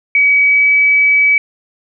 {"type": "tone with pitch glide", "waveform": "sine", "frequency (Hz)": [2272, 2285], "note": ["C#7", "D7"], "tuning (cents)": [42, -48], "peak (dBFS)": -7, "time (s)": [0.15, 1.38], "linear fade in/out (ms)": 2, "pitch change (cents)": 10, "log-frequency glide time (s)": [0.42, 0.71], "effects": []}